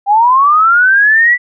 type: linear sweep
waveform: sine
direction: up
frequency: 784 to 1982 Hz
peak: -5 dBFS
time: 0.06-1.38 s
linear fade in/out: 50 ms
effects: none